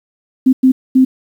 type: tone bursts at uneven times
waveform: sine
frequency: 260 Hz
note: C4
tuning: 11 cents flat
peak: -5 dBFS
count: 3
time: 0.46-0.53 / 0.63-0.72 / 0.95-1.05 s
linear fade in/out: 10 ms
effects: 7-bit